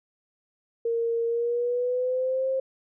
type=tone with pitch glide; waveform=sine; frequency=463.2 to 529 Hz; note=A#4 to C5; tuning=-11 to +19 cents; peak=-23 dBFS; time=0.85-2.6 s; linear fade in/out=5 ms; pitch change=+230 cents; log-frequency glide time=1.26-2.48 s; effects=none